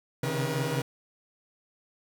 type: tone cluster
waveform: sawtooth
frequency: 132.1 / 137.5 / 155.6 / 481.1 Hz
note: C3 / C#3 / D#3 / B4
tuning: +17 / -14 / 0 / -45 cents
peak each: -29 dBFS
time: 0.23-0.82 s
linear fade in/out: 5 ms
effects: none